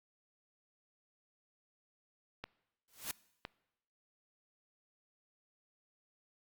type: clicks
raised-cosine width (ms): 0.3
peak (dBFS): -25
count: 2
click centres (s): 2.44 / 3.451
type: noise with exponential growth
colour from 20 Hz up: white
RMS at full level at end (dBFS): -36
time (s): 2.88-3.11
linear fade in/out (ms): 0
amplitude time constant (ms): 50
effects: noise-tail reverb RT60 0.9 s tail -22 dB re dry + Opus 48 kbps